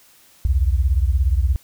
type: beating tone pair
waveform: sine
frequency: 61.74 / 78.74 Hz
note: B1 / D#2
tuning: 0 / +21 cents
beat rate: 17 Hz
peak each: -16 / -19 dBFS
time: 0.45-1.56 s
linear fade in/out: 0 ms
effects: white hiss -52 dBFS RMS until 1.63 s